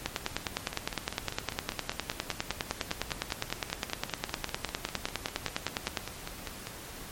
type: two click trains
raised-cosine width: 0.2 ms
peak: -18 / -11 dBFS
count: 31 / 59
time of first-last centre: 0.73-6.671 / 0.06-5.972 s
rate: 5.05 / 9.81 Hz
effects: pink hiss -44 dBFS RMS until 7.11 s + MP3 64 kbps